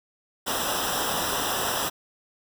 pink noise with comb filter, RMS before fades -27 dBFS, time 0.46-1.9 s, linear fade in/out 20 ms, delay 0.45 ms, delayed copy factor -0.9, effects none

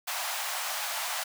pink high-pass noise, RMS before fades -33 dBFS, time 0.07-1.24 s, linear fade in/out 10 ms, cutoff 660 Hz, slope 48 dB/octave, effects none

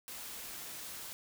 white noise, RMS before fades -45 dBFS, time 0.08-1.13 s, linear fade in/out 0 ms, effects none

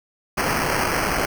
white noise with sample-and-hold, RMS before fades -22 dBFS, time 0.37-1.26 s, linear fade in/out 10 ms, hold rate 3675 Hz, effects none

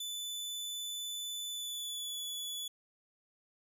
sawtooth tone with pitch glide, 3496 to 3422 Hz, A7 to A7, -12 to -49 cents, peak -35 dBFS, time 0-2.68 s, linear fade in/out 5 ms, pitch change -37 cents, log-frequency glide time 1.49-2.19 s, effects none

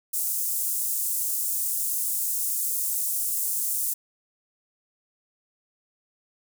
pink high-pass noise, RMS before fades -27 dBFS, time 0.13-3.94 s, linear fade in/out 10 ms, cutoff 8200 Hz, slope 24 dB/octave, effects none

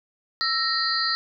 sine tone cluster, 1328 / 1861 / 4089 / 4331 / 4739 Hz, E6 / A#6 / C8 / C#8 / D8, +12 / -3 / -41 / -41 / +15 cents, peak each -28 dBFS, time 0.41-1.15 s, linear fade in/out 0 ms, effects none

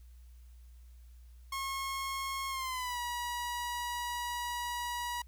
sawtooth tone with pitch glide, 1084 to 965.7 Hz, C#6 to B5, -39 to -39 cents, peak -31 dBFS, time 1.52-5.22 s, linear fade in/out 5 ms, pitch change -200 cents, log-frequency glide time 2.49-2.99 s, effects added 60 Hz sine -51 dBFS peak until 5.27 s + white hiss -71 dBFS RMS until 5.27 s

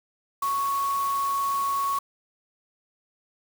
sine tone in noise, 1109 Hz, C#6, in tune, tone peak -23 dBFS, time 0.42-1.99 s, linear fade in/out 5 ms, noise white, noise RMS -39 dBFS, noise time 0.42-1.99 s, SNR +13 dB, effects none

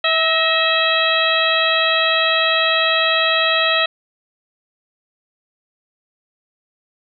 harmonic tone with a mistuned harmonic, 650 Hz, E5, 24 cents flat, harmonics 1 / 2 / 3 / 4 / 5 / 6, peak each -21 / -21 / -21 / -21 / -21 / -21 dBFS, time 0.04-3.86 s, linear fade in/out 5 ms, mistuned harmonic 3, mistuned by -57 cents, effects none

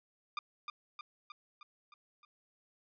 sawtooth tone with echo, 1200 Hz, D6, 37 cents sharp, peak -31 dBFS, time 0.37-0.39 s, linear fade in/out 2 ms, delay 310 ms, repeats 6, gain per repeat -4 dB, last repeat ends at 2.25 s, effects resampled to 11025 Hz

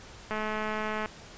click train, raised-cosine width 0.5 ms, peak -18 dBFS, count 162, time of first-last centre 0.31-1.059 s, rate 215 Hz, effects pink hiss -48 dBFS RMS until 1.37 s + resampled to 16000 Hz

